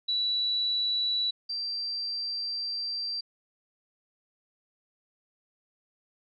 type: tone pair in turn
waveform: sine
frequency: 3939 / 4703 Hz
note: B7 / D8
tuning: -5 / +2 cents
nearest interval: minor third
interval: 307 cents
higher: second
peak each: -25 / -30 dBFS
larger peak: first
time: 0.08-1.31 / 1.49-3.21 s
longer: second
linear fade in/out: 10 ms
effects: none